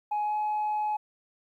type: tone with pitch glide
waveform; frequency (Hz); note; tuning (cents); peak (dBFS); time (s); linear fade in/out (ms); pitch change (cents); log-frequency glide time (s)
sine; 838 to 846.8; G#5 to G#5; +15 to +33; -24; 0.11-0.97; 10; +18; 0.23-0.35
effects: tanh soft clip ceiling -24 dBFS + 11-bit